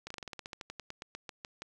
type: slowing click train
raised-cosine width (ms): 0.2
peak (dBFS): -24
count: 19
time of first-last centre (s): 0.07-1.62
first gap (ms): 34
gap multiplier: 1.1
effects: none